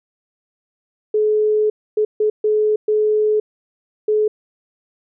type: tone bursts at uneven times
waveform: sine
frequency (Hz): 426.8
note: G#4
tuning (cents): +47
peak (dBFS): -13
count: 6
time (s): 1.14-1.7 / 1.97-2.05 / 2.2-2.3 / 2.44-2.76 / 2.88-3.4 / 4.08-4.28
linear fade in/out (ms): 5
effects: none